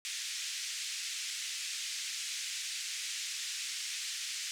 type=band-pass noise; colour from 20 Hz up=white; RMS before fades=-39 dBFS; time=0.05-4.51 s; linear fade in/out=0 ms; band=2000 to 7500 Hz; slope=24 dB/octave; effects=none